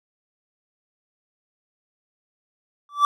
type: tone with exponential growth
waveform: triangle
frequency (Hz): 1161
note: D6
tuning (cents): -20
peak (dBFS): -8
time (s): 2.89-3.05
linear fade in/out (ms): 1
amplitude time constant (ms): 33
effects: none